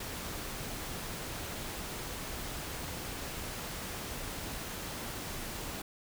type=noise; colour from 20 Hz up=pink; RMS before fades=-40 dBFS; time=0-5.82 s; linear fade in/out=5 ms; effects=none